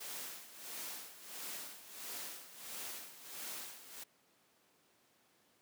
white noise with tremolo, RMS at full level -44 dBFS, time 0-4.04 s, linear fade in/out 10 ms, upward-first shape sine, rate 1.5 Hz, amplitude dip 75%, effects pink hiss -71 dBFS RMS until 5.61 s + high-pass 200 Hz 12 dB/octave

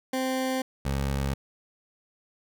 20% pulse tone pair in turn, 260.6 / 68.61 Hz, C4 / C#2, -7 / -17 cents, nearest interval octave + major seventh, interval 2310 cents, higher first, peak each -21 dBFS, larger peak neither, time 0.13-0.62 / 0.85-1.34 s, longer neither, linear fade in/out 5 ms, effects none

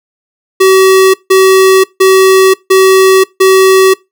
square tone bursts, 380.3 Hz, F#4, 48 cents sharp, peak -3 dBFS, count 5, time 0.6-3.94 s, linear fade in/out 10 ms, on 540 ms, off 160 ms, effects noise-tail reverb RT60 0.2 s tail -22 dB re dry

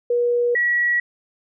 sine tone pair in turn, 481.4 / 1925.6 Hz, B4 / B6, -44 / -44 cents, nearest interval 2 octaves, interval 2400 cents, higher second, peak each -16 dBFS, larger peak neither, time 0.1-0.55 / 0.55-1 s, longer neither, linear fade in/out 5 ms, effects none

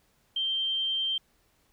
sine tone, 3145 Hz, G7, 5 cents sharp, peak -26 dBFS, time 0.36-1.18 s, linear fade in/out 5 ms, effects pink hiss -68 dBFS RMS until 1.72 s

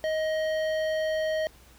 sine tone with hard clipping, 628 Hz, D#5, 16 cents sharp, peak -27 dBFS, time 0.04-1.47 s, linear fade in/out 0 ms, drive 12 dB, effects added 60 Hz sine -55 dBFS peak until 1.78 s + pink hiss -56 dBFS RMS until 1.78 s

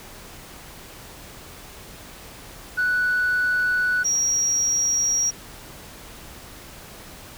sine tone pair in turn, 1480 / 5676 Hz, F#6 / F8, 0 / +27 cents, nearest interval octave + major seventh, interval 2327 cents, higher second, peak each -17 dBFS, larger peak neither, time 2.77-4.04 / 4.04-5.31 s, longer neither, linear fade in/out 20 ms, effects tanh soft clip ceiling -16 dBFS + pink hiss -42 dBFS RMS until 7.37 s

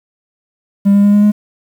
triangle tone with pitch steps, 199.6 / 201.8 / 204 / 206.3 / 208.6 Hz, G3 / G#3 / G#3 / G#3 / G#3, +32 / -49 / -31 / -11 / +8 cents, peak -3 dBFS, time 0.85-1.32 s, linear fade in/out 20 ms, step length 94 ms, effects tanh soft clip ceiling 0 dBFS + 7-bit

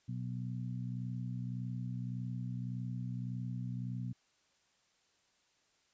harmonic tone, 61.74 Hz, B1, in tune, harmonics 2 / 3 / 4, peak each -38 / -43 / -47 dBFS, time 0.08-4.13 s, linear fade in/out 10 ms, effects white hiss -73 dBFS RMS until 5.93 s + resampled to 16000 Hz

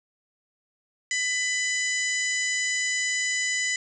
harmonic tone, 999 Hz, B5, 20 cents sharp, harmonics 2 / 3 / 4 / 5 / 6 / 7 / 8, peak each -26 / -35 / -38 / -36 / -38 / -30 / -41 dBFS, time 1.11-3.76 s, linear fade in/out 2 ms, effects none

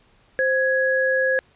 sine tone pair together, 523.3 / 1668.1 Hz, C5 / G#6, 0 / +7 cents, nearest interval octave + minor sixth, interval 2007 cents, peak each -20 dBFS, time 0.39-1.39 s, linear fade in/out 0 ms, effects pink hiss -58 dBFS RMS until 1.55 s + resampled to 8000 Hz

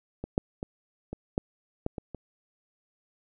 clicks, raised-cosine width 2 ms, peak -21 / -10 / -20 / -22 / -12 / -15 / -21 / -24 dBFS, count 8, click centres 0.24 / 0.379 / 0.629 / 1.13 / 1.379 / 1.864 / 1.982 / 2.147 s, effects none

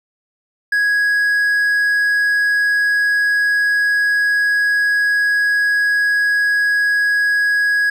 triangle tone, 1661.2 Hz, G#6, in tune, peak -11 dBFS, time 0.72-7.9 s, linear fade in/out 5 ms, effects none

